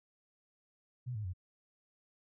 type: tone with pitch steps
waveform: sine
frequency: 124.2 / 106.26 / 90.92 Hz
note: B2 / G#2 / F#2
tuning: +10 / +40 / -30 cents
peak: -36 dBFS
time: 1.06-1.336 s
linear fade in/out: 20 ms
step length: 92 ms
effects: none